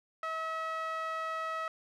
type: tone with band-pass filter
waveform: sawtooth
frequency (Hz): 644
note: E5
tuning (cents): -41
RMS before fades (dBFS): -36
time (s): 0.23-1.68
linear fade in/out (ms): 2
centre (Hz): 1400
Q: 2.3
effects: none